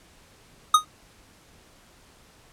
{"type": "tone with exponential decay", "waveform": "square", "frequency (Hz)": 1244.5, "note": "D#6", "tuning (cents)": 0, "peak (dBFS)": -10, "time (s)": [0.74, 0.85], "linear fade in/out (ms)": 5, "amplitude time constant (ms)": 22, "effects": ["pink hiss -55 dBFS RMS until 2.52 s", "low-pass 11000 Hz 12 dB/octave"]}